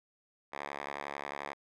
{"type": "tone with band-pass filter", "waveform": "5% pulse", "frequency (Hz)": 71.2, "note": "C#2", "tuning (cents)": 47, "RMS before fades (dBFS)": -41, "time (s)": [0.52, 1.54], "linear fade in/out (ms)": 20, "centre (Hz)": 1400, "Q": 1.5, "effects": []}